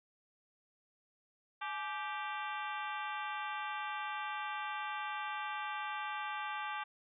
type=harmonic tone with a mistuned harmonic; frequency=392 Hz; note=G4; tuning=in tune; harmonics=2 / 3 / 4 / 5 / 6 / 7 / 8 / 9; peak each=-42 / -42 / -44 / -49 / -49 / -50 / -54 / -54 dBFS; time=1.61-6.84 s; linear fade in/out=10 ms; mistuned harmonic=2; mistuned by=+130 cents; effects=none